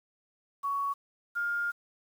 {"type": "tone pair in turn", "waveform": "sine", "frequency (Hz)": [1119, 1409.9], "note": ["C#6", "F6"], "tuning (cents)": [16, 16], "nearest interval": "major third", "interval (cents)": 400, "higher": "second", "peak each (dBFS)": -28, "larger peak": "neither", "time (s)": [[0.63, 0.94], [1.35, 1.72]], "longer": "second", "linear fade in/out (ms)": 20, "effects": ["9-bit"]}